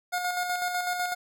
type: tone with tremolo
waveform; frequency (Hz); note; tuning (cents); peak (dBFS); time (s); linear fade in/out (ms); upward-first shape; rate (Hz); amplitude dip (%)
25% pulse; 718; F5; +48; -22; 0.12-1.15; 20; square; 8; 40
effects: none